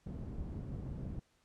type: low-pass noise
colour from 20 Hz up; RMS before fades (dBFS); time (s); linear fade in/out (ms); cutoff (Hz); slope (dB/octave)
white; -42; 0.06-1.2; 10; 150; 12
effects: pink hiss -73 dBFS RMS until 1.44 s + low-pass 9000 Hz 12 dB/octave